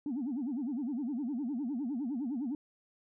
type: tone with vibrato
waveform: sine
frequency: 262.3 Hz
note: C4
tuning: 4 cents sharp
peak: -31 dBFS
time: 0.06-2.55 s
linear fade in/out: 2 ms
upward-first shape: sine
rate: 9.8 Hz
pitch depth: 250 cents each way
effects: tanh soft clip ceiling -29 dBFS